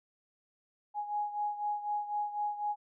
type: beating tone pair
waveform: sine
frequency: 830.6 / 834.6 Hz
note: G#5 / G#5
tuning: 0 / +8 cents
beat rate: 4 Hz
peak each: -33 / -38 dBFS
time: 0.94-2.76 s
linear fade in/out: 50 ms
effects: none